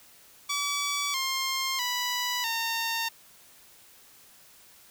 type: tone with pitch steps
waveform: 10% pulse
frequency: 1145 / 1062.2 / 985.3 / 914.1 Hz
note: D6 / C6 / B5 / A#5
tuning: -44 / +26 / -4 / -34 cents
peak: -19 dBFS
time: 0.49-3.09 s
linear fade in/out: 10 ms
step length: 650 ms
effects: white hiss -55 dBFS RMS until 4.9 s